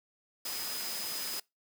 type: tone in noise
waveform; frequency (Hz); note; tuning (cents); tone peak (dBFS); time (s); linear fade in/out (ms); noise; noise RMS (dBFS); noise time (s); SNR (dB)
sine; 5020; D#8; +15; -40; 0.45-1.4; 5; white; -38; 0.45-1.4; -5
effects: noise-tail reverb RT60 0.2 s tail -23 dB re dry + high-pass 150 Hz 12 dB/octave